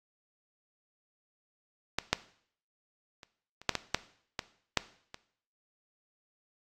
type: clicks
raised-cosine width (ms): 0.2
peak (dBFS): -10 / -6 / -30 / -30 / -6 / -11 / -7 / -14 / -6 / -24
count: 10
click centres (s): 1.986 / 2.13 / 3.232 / 3.616 / 3.693 / 3.753 / 3.946 / 4.392 / 4.773 / 5.144
effects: noise-tail reverb RT60 0.6 s tail -17 dB re dry + AAC 64 kbps